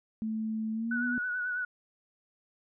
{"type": "tone with pitch glide", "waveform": "sine", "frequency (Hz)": [219.6, 245.1], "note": ["A3", "B3"], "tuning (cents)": [-3, -13], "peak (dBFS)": -30, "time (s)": [0.22, 1.18], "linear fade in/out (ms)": 0, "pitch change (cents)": 190, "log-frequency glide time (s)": [0.73, 1.06]}
{"type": "tone with vibrato", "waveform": "sine", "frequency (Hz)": 1477, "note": "F#6", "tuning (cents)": -3, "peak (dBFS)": -30, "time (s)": [0.91, 1.65], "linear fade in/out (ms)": 5, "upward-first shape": "triangle", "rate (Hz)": 9.2, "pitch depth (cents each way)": 46}
{"effects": []}